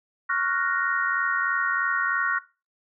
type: chord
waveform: sine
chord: Gb major seventh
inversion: second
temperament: equal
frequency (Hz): 1108.7 / 1396.9 / 1480 / 1864.7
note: Db6 / F6 / Gb6 / Bb6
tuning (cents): 0 / 0 / 0 / 0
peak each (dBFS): -28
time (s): 0.29-2.39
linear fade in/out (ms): 10
effects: noise-tail reverb RT60 0.3 s tail -18 dB re dry